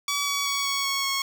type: tone with pitch steps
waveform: 10% pulse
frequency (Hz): 1141 / 1131.8 / 1122.7 / 1113.7 / 1104.7 / 1095.8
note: C#6 / C#6 / C#6 / C#6 / C#6 / C#6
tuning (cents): +50 / +36 / +22 / +8 / -6 / -20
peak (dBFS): -16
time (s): 0.08-1.22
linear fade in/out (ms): 2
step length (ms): 190
effects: none